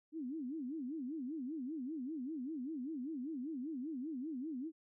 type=tone with vibrato; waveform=sine; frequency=282.7 Hz; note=C#4; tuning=34 cents sharp; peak=-39 dBFS; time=0.12-4.72 s; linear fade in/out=50 ms; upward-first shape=sine; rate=5.1 Hz; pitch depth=260 cents each way; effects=none